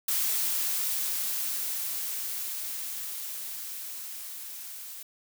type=noise with level ramp; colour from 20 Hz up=blue; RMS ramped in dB=-27 to -42 dBFS; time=0.08-5.03 s; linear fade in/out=5 ms; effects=none